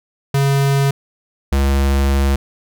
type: tone pair in turn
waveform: square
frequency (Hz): 138.59 / 68.74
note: C#3 / C#2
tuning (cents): 0 / -14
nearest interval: octave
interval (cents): 1214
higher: first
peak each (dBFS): -13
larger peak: neither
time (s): 0.34-0.91 / 1.52-2.36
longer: second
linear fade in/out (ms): 5
effects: none